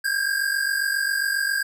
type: tone pair together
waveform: square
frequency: 1584 / 1631.4 Hz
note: G6 / G#6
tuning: +18 / -31 cents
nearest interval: minor second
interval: 51 cents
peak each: -25 / -25 dBFS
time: 0.04-1.63 s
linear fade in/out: 10 ms
effects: none